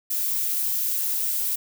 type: noise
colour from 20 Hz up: violet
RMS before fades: -25 dBFS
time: 0.1-1.56 s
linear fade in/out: 10 ms
effects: none